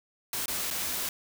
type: noise with dropouts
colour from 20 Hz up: white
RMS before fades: -32 dBFS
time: 0.33-1.09 s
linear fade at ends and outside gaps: 2 ms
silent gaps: 0.458-0.48 / 0.704-0.709 s
effects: none